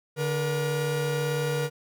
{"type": "tone pair together", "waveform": "45% pulse", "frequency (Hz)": [146.15, 476.5], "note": ["D3", "A#4"], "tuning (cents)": [-8, 38], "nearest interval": "octave + minor sixth", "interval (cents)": 2046, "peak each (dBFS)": -28, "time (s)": [0.16, 1.7], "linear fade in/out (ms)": 50, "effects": []}